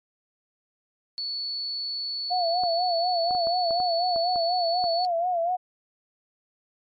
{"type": "tone", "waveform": "sine", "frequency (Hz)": 4435, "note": "C#8", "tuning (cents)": 0, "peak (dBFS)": -28, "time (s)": [1.18, 5.05], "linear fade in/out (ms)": 0}
{"type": "tone with vibrato", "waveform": "sine", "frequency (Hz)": 698.5, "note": "F5", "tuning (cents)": 0, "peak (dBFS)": -22, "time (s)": [2.3, 5.57], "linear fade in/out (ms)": 20, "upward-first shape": "sine", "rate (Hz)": 4.1, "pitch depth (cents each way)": 88}
{"type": "clicks", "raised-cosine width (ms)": 1, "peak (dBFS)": -24, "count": 9, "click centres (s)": [2.636, 3.309, 3.35, 3.471, 3.708, 3.802, 4.161, 4.359, 4.841]}
{"effects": ["MP3 48 kbps"]}